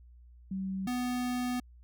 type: tone pair in turn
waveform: sine / square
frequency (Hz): 191 / 247.9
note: G3 / B3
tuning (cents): -45 / +7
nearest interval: perfect fourth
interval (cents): 452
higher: second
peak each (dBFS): -32 / -31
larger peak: second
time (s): 0.51-0.87 / 0.87-1.6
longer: second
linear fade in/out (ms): 5
effects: added 60 Hz sine -52 dBFS peak until 1.83 s